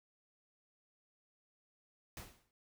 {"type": "noise with exponential decay", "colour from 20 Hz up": "pink", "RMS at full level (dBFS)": -45, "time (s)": [2.17, 2.51], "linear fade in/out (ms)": 1, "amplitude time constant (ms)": 73, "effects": ["noise-tail reverb RT60 0.1 s tail -23 dB re dry"]}